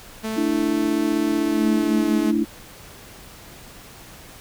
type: tone with pitch glide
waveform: sawtooth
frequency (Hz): 220 to 213.7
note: A3 to G#3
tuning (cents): 0 to +50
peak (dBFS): -21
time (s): 0.23-2.32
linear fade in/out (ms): 20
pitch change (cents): -50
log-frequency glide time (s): 1.3-2.17
type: chord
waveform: sine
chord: A suspended fourth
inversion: none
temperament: equal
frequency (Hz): 220 / 293.7 / 329.6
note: A3 / D4 / E4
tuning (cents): 0 / 0 / 0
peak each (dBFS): -22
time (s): 0.36-2.45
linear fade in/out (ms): 20
effects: pink hiss -43 dBFS RMS until 4.4 s